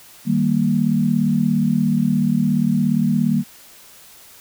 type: chord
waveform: sine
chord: Eb major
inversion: none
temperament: equal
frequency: 155.56 / 196 / 233.1 Hz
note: Eb3 / G3 / Bb3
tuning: 0 / 0 / 0 cents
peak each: -21 / -19 / -18 dBFS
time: 0.25-3.44 s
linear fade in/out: 50 ms
effects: white hiss -45 dBFS RMS until 4.4 s